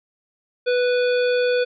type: harmonic tone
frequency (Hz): 493.9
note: B4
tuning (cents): 0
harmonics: 1 / 3 / 5 / 7 / 9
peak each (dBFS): -17 / -27 / -31 / -34 / -36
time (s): 0.66-1.65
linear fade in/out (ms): 20
effects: none